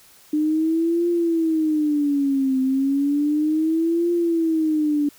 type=tone with vibrato; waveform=sine; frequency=300.7 Hz; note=D4; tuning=41 cents sharp; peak=-17 dBFS; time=0.33-5.09 s; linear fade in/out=5 ms; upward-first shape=triangle; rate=0.33 Hz; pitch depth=250 cents each way; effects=white hiss -51 dBFS RMS until 5.18 s